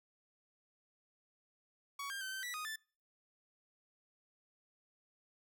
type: tone with pitch steps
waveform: sawtooth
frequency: 1124 / 1598 / 1537 / 1548 / 1955 / 1243 / 1760 Hz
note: C#6 / G6 / G6 / G6 / B6 / D#6 / A6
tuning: +24 / +33 / -35 / -22 / -18 / -2 / 0 cents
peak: -37 dBFS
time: 1.99-2.76 s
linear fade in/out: 5 ms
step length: 110 ms
effects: noise-tail reverb RT60 0.4 s tail -26 dB re dry